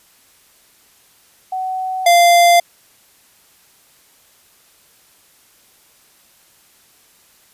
sine / square tone pair in turn, 750 / 693 Hz, F#5 / F5, +23 / -14 cents, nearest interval minor second, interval 137 cents, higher first, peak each -19 / -8 dBFS, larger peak second, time 1.52-2.06 / 2.06-2.6 s, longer neither, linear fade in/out 5 ms, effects white hiss -52 dBFS RMS until 7.53 s + resampled to 32000 Hz

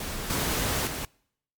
pink noise with level steps, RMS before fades -34 / -27 / -33 dBFS, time 0-1.05 s, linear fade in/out 2 ms, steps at 0.3 / 0.87 s, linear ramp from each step 2 ms, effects noise-tail reverb RT60 0.7 s tail -26 dB re dry + MP3 96 kbps

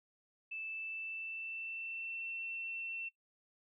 sine tone with pitch glide, 2636 to 2696 Hz, E7 to E7, -1 to +38 cents, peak -40 dBFS, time 0.51-3.09 s, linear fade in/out 10 ms, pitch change +39 cents, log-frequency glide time 0.65-2.29 s, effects noise-tail reverb RT60 0.1 s tail -17 dB re dry

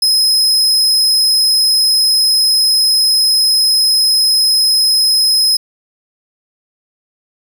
40% pulse tone, 5110 Hz, D#8, 45 cents sharp, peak -8 dBFS, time 0.02-5.57 s, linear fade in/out 5 ms, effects none

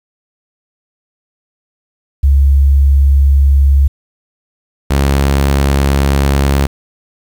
sine / sawtooth tone pair in turn, 69.3 / 69.3 Hz, C#2 / C#2, 0 / 0 cents, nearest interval unison, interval 0 cents, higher neither, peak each -5 dBFS, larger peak neither, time 2.23-3.88 / 4.9-6.67 s, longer second, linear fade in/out 10 ms, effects 7-bit

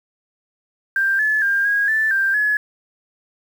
sine tone with pitch steps, 1583 / 1723 / 1599 / 1641 / 1758 / 1581 / 1698 Hz, G6 / A6 / G6 / G#6 / A6 / G6 / G#6, +17 / -37 / +34 / -21 / -2 / +14 / +38 cents, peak -15 dBFS, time 0.96-2.57 s, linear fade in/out 2 ms, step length 230 ms, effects 7-bit

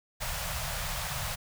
pink band-stop noise, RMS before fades -34 dBFS, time 0.2-1.36 s, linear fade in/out 20 ms, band 170 to 550 Hz, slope 48 dB/octave, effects none

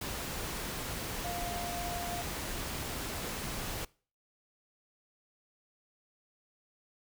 sine tone in noise, 700 Hz, F5, 4 cents sharp, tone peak -38 dBFS, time 1.24-2.22 s, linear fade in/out 5 ms, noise pink, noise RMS -38 dBFS, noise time 0.01-3.85 s, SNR -3 dB, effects noise-tail reverb RT60 0.4 s tail -23 dB re dry

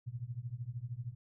sine tone with tremolo, 120.4 Hz, B2, 44 cents flat, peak -34 dBFS, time 0.06-1.15 s, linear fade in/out 20 ms, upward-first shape triangle, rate 13 Hz, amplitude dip 100%, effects none

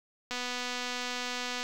click train, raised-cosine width 0.2 ms, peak -18 dBFS, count 327, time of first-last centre 0.31-1.63 s, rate 247 Hz, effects 8-bit

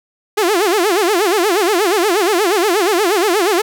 sawtooth tone with vibrato, 384.2 Hz, G4, 35 cents flat, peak -8 dBFS, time 0.37-3.62 s, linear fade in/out 10 ms, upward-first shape sine, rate 8.4 Hz, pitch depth 230 cents each way, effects none

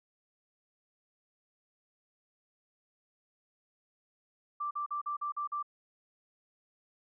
sine tone bursts, 1174.7 Hz, D6, in tune, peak -32 dBFS, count 7, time 4.6-5.628 s, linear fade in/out 10 ms, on 110 ms, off 43 ms, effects none

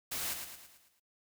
white noise with echo, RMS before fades -37 dBFS, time 0.11-0.34 s, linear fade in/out 10 ms, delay 110 ms, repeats 6, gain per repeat -6 dB, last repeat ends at 1 s, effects noise-tail reverb RT60 0.1 s tail -23 dB re dry

